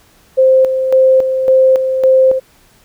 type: tone with tremolo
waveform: sine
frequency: 523.3 Hz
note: C5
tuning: in tune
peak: -5 dBFS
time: 0.37-2.4 s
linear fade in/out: 20 ms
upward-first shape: square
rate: 1.8 Hz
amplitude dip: 55%
effects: pink hiss -49 dBFS RMS until 2.84 s